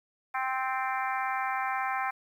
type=harmonic tone with a mistuned harmonic; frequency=261.6 Hz; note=C4; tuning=in tune; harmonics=3 / 4 / 5 / 6 / 7 / 8 / 9; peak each=-32 / -34 / -36 / -38 / -39 / -40 / -41 dBFS; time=0.34-2.11 s; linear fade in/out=10 ms; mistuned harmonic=7; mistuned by=-22 cents; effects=10-bit